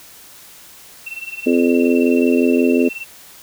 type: tone with tremolo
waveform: sine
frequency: 2698 Hz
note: E7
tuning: 40 cents sharp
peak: -24 dBFS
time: 1.06-3.05 s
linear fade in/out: 10 ms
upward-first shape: sine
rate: 19 Hz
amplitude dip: 85%
type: harmonic tone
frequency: 85.5 Hz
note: F2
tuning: 36 cents flat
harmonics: 3 / 4 / 5 / 6 / 7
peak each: -14 / -18 / -18 / -27 / -25 dBFS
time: 1.46-2.89 s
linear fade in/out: 10 ms
effects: white hiss -42 dBFS RMS until 3.42 s